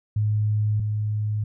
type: tone pair in turn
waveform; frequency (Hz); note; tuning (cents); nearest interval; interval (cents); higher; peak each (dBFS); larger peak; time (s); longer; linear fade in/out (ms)
sine; 106.1 / 106.1; G#2 / G#2; +38 / +38; unison; 0; neither; -19 / -22; first; 0.16-0.8 / 0.8-1.44; neither; 5
effects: none